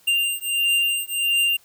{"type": "beating tone pair", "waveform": "square", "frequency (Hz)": [2788, 2789.5], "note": ["F7", "F7"], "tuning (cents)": [-4, -3], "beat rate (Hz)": 1.5, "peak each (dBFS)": -23, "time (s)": [0.07, 1.57], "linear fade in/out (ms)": 10, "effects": ["white hiss -56 dBFS RMS until 1.64 s"]}